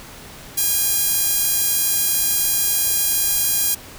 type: tone with high-pass filter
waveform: sawtooth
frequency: 813 Hz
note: G#5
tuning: 37 cents flat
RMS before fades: -19 dBFS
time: 0.57-3.75 s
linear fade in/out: 10 ms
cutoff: 8700 Hz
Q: 0.56
effects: pink hiss -39 dBFS RMS until 3.98 s